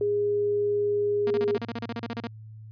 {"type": "tone", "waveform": "sine", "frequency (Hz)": 411, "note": "G#4", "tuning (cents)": -18, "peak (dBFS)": -22, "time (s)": [0.01, 1.57], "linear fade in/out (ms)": 2}
{"type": "tone bursts", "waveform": "sawtooth", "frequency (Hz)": 233.1, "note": "A#3", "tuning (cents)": 0, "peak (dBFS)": -26, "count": 15, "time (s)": [1.27, 2.272], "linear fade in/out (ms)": 2, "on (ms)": 36, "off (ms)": 33}
{"effects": ["added 109 Hz sine -41 dBFS peak until 2.71 s", "resampled to 11025 Hz"]}